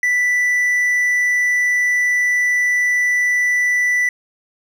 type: tone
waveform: triangle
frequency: 1975.5 Hz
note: B6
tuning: in tune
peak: -12 dBFS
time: 0.03-4.09 s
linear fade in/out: 2 ms
effects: none